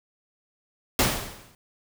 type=noise with exponential decay; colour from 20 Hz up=pink; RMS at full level=-18 dBFS; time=0.99-1.55 s; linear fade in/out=1 ms; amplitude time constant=120 ms; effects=none